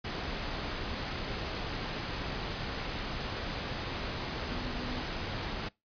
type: tone in noise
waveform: sine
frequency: 246.9 Hz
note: B3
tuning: in tune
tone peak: -41 dBFS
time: 4.51-5.02 s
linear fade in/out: 10 ms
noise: pink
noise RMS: -36 dBFS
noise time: 0.04-5.69 s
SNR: -8 dB
effects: noise-tail reverb RT60 0.2 s tail -23 dB re dry + resampled to 11025 Hz